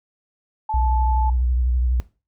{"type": "tone", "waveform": "sine", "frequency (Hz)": 870, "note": "A5", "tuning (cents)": -20, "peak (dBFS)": -22, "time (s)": [0.69, 1.3], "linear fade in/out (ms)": 5}
{"type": "tone with vibrato", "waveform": "sine", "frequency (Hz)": 61.74, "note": "B1", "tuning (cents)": 0, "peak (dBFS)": -17, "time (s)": [0.74, 2], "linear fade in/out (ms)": 0, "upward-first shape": "sine", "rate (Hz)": 12, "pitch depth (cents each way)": 70}
{"effects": ["noise-tail reverb RT60 0.3 s tail -17 dB re dry"]}